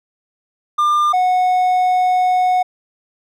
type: tone pair in turn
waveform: triangle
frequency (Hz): 1199 / 733.3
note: D6 / F#5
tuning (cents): +36 / -16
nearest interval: major sixth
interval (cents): 852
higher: first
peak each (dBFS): -10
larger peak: neither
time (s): 0.78-1.13 / 1.13-2.63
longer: second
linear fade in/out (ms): 10
effects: none